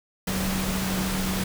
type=tone in noise; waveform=sine; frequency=189.1 Hz; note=F#3; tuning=38 cents sharp; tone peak=-27 dBFS; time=0.27-1.44 s; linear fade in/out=5 ms; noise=pink; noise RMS=-29 dBFS; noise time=0.27-1.44 s; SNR=-1 dB; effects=none